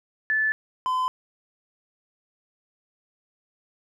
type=tone pair in turn; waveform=sine / triangle; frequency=1743 / 1020.4 Hz; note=A6 / C6; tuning=-17 / -44 cents; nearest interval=major sixth; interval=927 cents; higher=first; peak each=-20 dBFS; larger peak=neither; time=0.3-0.52 / 0.86-1.08 s; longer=neither; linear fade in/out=0 ms; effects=none